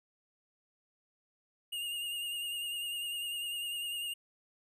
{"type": "tone with vibrato", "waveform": "square", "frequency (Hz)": 2834, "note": "F7", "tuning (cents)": 25, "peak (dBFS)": -36, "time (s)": [1.72, 4.14], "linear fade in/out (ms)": 10, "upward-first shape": "sine", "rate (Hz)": 10, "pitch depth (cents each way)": 34, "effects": []}